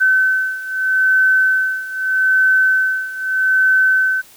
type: beating tone pair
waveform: sine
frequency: 1526 / 1526.8 Hz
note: G6 / G6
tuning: -47 / -46 cents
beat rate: 0.8 Hz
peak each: -17 / -14 dBFS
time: 0-4.22 s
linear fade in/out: 20 ms
effects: white hiss -45 dBFS RMS until 4.36 s